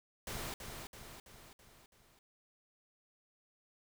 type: noise with echo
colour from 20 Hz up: pink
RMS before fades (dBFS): -42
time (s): 0.27-0.54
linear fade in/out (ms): 2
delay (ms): 330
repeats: 5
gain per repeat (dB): -5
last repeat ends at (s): 2.19
effects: none